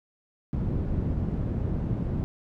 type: low-pass noise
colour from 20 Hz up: white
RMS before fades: -28 dBFS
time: 0.53-2.24 s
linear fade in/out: 0 ms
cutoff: 160 Hz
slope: 12 dB/octave
effects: none